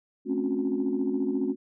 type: tone cluster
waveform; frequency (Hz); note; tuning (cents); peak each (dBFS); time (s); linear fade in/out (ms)
sine; 217.7 / 264.9 / 279.3 / 364.3; A3 / C4 / C#4 / F#4; -18 / +22 / +13 / -27; -32 / -28 / -29 / -30; 0.25-1.56; 50
effects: tanh soft clip ceiling -17 dBFS